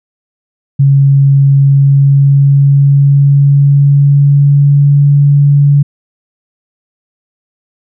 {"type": "tone with pitch glide", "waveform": "sine", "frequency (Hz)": [138.59, 142.82], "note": ["C#3", "D3"], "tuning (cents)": [0, -48], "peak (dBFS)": -3, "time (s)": [0.79, 5.83], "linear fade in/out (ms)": 10, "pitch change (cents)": 52, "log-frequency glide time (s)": [1.56, 5.09], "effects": []}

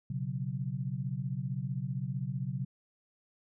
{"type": "chord", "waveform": "sine", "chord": "B suspended second", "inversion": "none", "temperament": "equal with one note detuned", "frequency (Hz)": [123.11, 138.59, 185], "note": ["B2", "C#3", "F#3"], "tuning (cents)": [-5, 0, 0], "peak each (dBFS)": [-37, -35, -39], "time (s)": [0.1, 2.65], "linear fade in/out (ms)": 5, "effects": []}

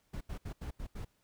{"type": "noise bursts at uneven times", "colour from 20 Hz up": "brown", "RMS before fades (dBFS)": -40, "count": 6, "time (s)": [[0.13, 0.21], [0.29, 0.38], [0.45, 0.53], [0.61, 0.71], [0.79, 0.87], [0.95, 1.05]], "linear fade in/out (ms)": 10, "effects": ["pink hiss -74 dBFS RMS until 1.23 s"]}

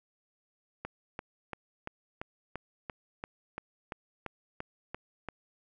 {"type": "click train", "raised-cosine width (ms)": 0.5, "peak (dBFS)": -22, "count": 14, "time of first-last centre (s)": [0.85, 5.287], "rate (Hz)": 2.93, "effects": []}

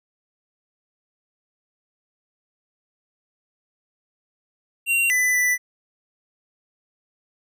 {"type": "tone with pitch steps", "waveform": "square", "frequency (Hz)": [2754, 1998, 1982], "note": ["F7", "B6", "B6"], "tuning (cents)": [-25, 20, 6], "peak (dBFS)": -18, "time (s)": [4.86, 5.58], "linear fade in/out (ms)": 50, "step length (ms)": 240, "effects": []}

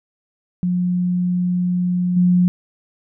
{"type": "tone with level steps", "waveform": "sine", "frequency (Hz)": 179, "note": "F3", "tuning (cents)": 43, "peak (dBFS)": [-16, -11], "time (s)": [0.63, 2.48], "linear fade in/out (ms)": 0, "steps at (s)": 2.16, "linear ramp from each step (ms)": 10, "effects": []}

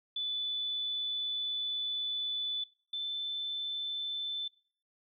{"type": "tone pair in turn", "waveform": "sine", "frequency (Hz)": [3484, 3527], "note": ["A7", "A7"], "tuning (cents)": [-18, 3], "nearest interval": "unison", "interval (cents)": 21, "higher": "second", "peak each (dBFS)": [-32, -33], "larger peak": "first", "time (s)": [[0.16, 2.64], [2.93, 4.48]], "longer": "first", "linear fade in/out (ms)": 5, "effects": ["noise-tail reverb RT60 0.5 s tail -21 dB re dry"]}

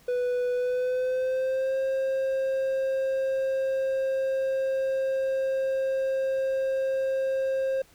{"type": "tone with pitch glide", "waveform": "triangle", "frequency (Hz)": [493.9, 532.4], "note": ["B4", "C5"], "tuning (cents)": [0, 30], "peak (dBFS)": -22, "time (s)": [0.08, 7.82], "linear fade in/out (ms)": 5, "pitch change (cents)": 130, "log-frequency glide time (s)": [0.54, 1.77], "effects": ["pink hiss -58 dBFS RMS until 7.94 s"]}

